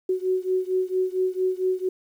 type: beating tone pair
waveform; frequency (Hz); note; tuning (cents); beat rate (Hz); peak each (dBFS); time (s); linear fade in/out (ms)
sine; 370 / 374.4; F#4 / F#4; 0 / +20; 4.4; -24 / -25; 0.09-1.89; 5
effects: 9-bit